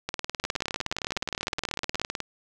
two click trains, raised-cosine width 0.2 ms, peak -12 / -11 dBFS, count 42 / 27, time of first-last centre 0.09-2.203 / 0.44-2.016 s, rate 19.4 / 16.5 Hz, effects none

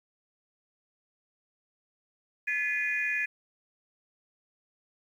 sine tone cluster, 1717 / 1989 / 2068 / 2457 Hz, A6 / B6 / C7 / D#7, -43 / +12 / -21 / -22 cents, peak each -30 / -36 / -37 / -30 dBFS, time 2.47-3.26 s, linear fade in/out 10 ms, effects tanh soft clip ceiling -18 dBFS + 10-bit

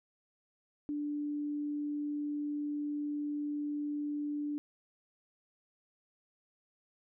sine tone, 293.7 Hz, D4, in tune, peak -33 dBFS, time 0.89-4.58 s, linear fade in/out 0 ms, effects none

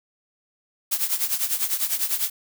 blue noise with tremolo, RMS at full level -21 dBFS, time 0.91-2.3 s, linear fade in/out 10 ms, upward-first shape triangle, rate 10 Hz, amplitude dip 85%, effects none

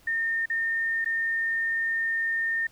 sine tone with dropouts, 1821 Hz, A#6, 41 cents flat, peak -24 dBFS, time 0.07-2.67 s, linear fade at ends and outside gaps 5 ms, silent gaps 0.458-0.499 / 1.046-1.058 s, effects pink hiss -58 dBFS RMS until 2.71 s

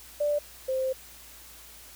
sine tone pair in turn, 587.3 / 523.2 Hz, D5 / C5, 0 / 0 cents, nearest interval major second, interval 200 cents, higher first, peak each -23 / -25 dBFS, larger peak first, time 0.2-0.39 / 0.68-0.93 s, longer second, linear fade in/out 10 ms, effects added 57 Hz sine -56 dBFS peak until 1.95 s + white hiss -49 dBFS RMS until 1.95 s

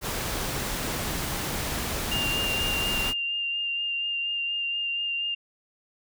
pink noise, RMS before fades -30 dBFS, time 0.01-3.14 s, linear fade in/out 50 ms
sine tone with vibrato, 2797 Hz, F7, 2 cents sharp, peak -26 dBFS, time 2.11-5.35 s, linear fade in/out 10 ms, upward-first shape sine, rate 4.2 Hz, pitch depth 15 cents each way
effects none

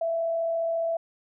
sine tone with frequency modulation, 664 Hz, E5, 12 cents sharp, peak -24 dBFS, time 0.01-0.97 s, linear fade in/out 5 ms, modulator 34.6 Hz, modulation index 0.23, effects none

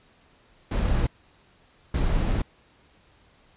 brown noise bursts at uneven times, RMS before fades -23 dBFS, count 2, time 0.71-1.07 / 1.94-2.42 s, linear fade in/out 5 ms, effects pink hiss -59 dBFS RMS until 3.56 s + resampled to 8000 Hz

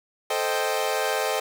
sawtooth chord, A half-diminished seventh, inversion none, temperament equal, 440 / 523.3 / 622.3 / 784 Hz, A4 / C5 / Eb5 / G5, 0 / 0 / 0 / 0 cents, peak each -25 dBFS, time 0.3-1.4 s, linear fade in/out 5 ms, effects none

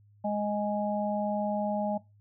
harmonic tone, 207.7 Hz, G#3, in tune, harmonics 1 / 3 / 4, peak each -31 / -31 / -33 dBFS, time 0.24-1.98 s, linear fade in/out 10 ms, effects noise-tail reverb RT60 0.2 s tail -18 dB re dry + added 103 Hz sine -57 dBFS peak until 2.2 s

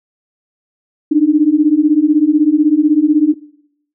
sine beating tone pair, 292.7 / 308.7 Hz, D4 / D#4, -6 / -14 cents, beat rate 16 Hz, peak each -11 dBFS, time 1.11-3.34 s, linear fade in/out 10 ms, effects noise-tail reverb RT60 0.8 s tail -21 dB re dry

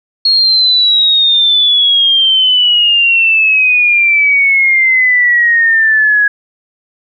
sine exponential sweep, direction down, 4311 to 1661.2 Hz, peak -6 dBFS, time 0.25-6.28 s, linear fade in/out 5 ms, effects none

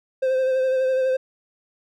triangle tone with vibrato, 521 Hz, C5, 7 cents flat, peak -16 dBFS, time 0.22-1.17 s, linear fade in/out 10 ms, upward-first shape sine, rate 12 Hz, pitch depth 24 cents each way, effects none

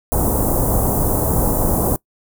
pink band-stop noise, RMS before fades -17 dBFS, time 0.12-1.96 s, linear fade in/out 0 ms, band 910 to 9600 Hz, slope 24 dB/octave, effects noise-tail reverb RT60 0.1 s tail -23 dB re dry

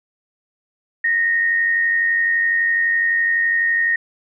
sine tone pair together, 1853 / 1944.9 Hz, A#6 / B6, -11 / -27 cents, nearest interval minor second, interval 84 cents, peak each -15 / -26 dBFS, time 1.04-3.96 s, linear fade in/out 5 ms, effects none

